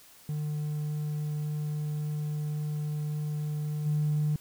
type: tone with level steps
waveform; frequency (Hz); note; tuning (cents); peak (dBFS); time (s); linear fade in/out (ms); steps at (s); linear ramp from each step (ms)
triangle; 150.3; D3; +40; -27 / -21; 0.29-4.36; 2; 3.85; 20
effects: tanh soft clip ceiling -21 dBFS + white hiss -55 dBFS RMS until 4.4 s